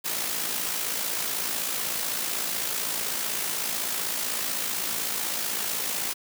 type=noise with amplitude modulation; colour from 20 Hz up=white; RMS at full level=-27 dBFS; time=0.04-6.14 s; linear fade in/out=20 ms; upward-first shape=sine; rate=55.9 Hz; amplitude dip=45%; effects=high-pass 150 Hz 12 dB/octave